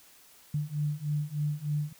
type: beating tone pair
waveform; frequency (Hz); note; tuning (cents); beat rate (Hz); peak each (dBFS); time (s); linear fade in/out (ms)
sine; 146.8 / 150.1; D3 / D3; 0 / +38; 3.3; -32 / -31; 0.54-1.93; 5
effects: white hiss -57 dBFS RMS until 1.99 s